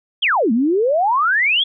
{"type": "exponential two-way sweep", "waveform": "sine", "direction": "down then up", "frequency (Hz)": [3450, 213.8, 3450], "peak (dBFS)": -13, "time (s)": [0.22, 1.64], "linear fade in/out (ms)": 10, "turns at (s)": 0.52, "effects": []}